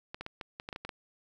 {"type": "clicks", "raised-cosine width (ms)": 0.3, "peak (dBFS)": -23, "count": 10, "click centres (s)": [0.145, 0.21, 0.264, 0.412, 0.599, 0.689, 0.728, 0.761, 0.85, 0.892], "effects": ["10-bit"]}